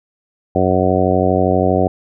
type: harmonic tone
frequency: 92.5 Hz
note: F#2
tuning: in tune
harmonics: 1 / 2 / 3 / 4 / 5 / 6 / 7 / 8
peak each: -20 / -20 / -20 / -20 / -20 / -20 / -20 / -20 dBFS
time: 0.55-1.88 s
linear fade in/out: 5 ms
effects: none

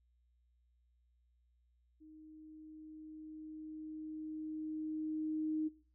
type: tone with level ramp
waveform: sine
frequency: 311.1 Hz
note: D#4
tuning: in tune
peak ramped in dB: -55 to -33 dBFS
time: 2-5.69 s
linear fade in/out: 20 ms
effects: noise-tail reverb RT60 0.4 s tail -19 dB re dry + added 60 Hz sine -70 dBFS peak until 5.94 s

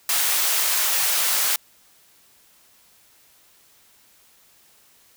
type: high-pass noise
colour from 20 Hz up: white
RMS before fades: -21 dBFS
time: 0.09-1.56 s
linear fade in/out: 2 ms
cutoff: 720 Hz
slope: 12 dB/octave
effects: white hiss -56 dBFS RMS until 5.16 s

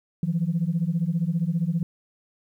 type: beating tone pair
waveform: sine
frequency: 160.8 / 175.8 Hz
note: E3 / F3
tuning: -43 / +12 cents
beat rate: 15 Hz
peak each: -24 dBFS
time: 0.23-1.83 s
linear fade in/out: 2 ms
effects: tanh soft clip ceiling -15 dBFS + 10-bit

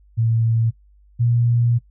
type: tone pair in turn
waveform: sine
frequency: 114 / 118.87 Hz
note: A#2 / A#2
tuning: -38 / +34 cents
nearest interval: minor second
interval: 72 cents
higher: second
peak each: -15 / -14 dBFS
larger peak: second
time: 0.17-0.71 / 1.19-1.79 s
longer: second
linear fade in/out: 20 ms
effects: noise-tail reverb RT60 0.1 s tail -20 dB re dry + added 50 Hz sine -49 dBFS peak until 1.9 s

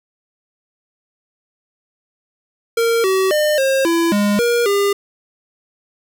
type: tone with pitch steps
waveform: square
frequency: 461.6 / 380.3 / 604 / 536 / 335.2 / 205 / 475 / 402.1 Hz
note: A#4 / F#4 / D5 / C5 / E4 / G#3 / A#4 / G4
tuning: -17 / +48 / +48 / +42 / +29 / -22 / +33 / +44 cents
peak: -14 dBFS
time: 2.77-4.93 s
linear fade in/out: 5 ms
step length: 270 ms
effects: none

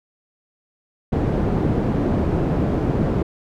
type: low-pass noise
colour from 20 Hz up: white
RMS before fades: -20 dBFS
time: 1.12-3.23 s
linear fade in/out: 10 ms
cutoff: 320 Hz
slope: 12 dB/octave
effects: none

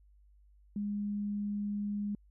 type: tone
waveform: sine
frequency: 205.3 Hz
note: G#3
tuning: 20 cents flat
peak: -32 dBFS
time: 0.76-2.15 s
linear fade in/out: 2 ms
effects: added 50 Hz sine -59 dBFS peak until 2.3 s

